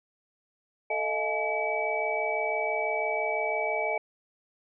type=tone cluster; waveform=sine; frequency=441 / 627 / 693 / 852 / 2289 Hz; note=A4 / D#5 / F5 / G#5 / D7; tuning=+4 / +13 / -14 / +44 / -45 cents; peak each=-34 / -31 / -34 / -34 / -31 dBFS; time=0.9-3.98 s; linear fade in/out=5 ms; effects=none